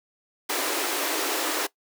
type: high-pass noise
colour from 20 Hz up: pink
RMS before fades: -27 dBFS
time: 0.49-1.67 s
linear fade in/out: 10 ms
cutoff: 280 Hz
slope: 96 dB/octave
effects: noise-tail reverb RT60 0.1 s tail -19 dB re dry